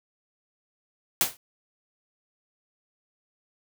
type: noise with exponential decay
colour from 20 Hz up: white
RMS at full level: -18 dBFS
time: 1.21-1.37 s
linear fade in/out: 1 ms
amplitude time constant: 34 ms
effects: none